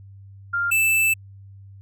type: tone pair in turn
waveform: sine / square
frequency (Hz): 1396.9 / 2642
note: F6 / E7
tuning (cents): 0 / +3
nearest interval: major seventh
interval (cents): 1103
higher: second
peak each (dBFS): -20 / -17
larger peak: second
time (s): 0.53-0.71 / 0.71-1.14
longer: second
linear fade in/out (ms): 10
effects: added 98 Hz sine -41 dBFS peak until 1.81 s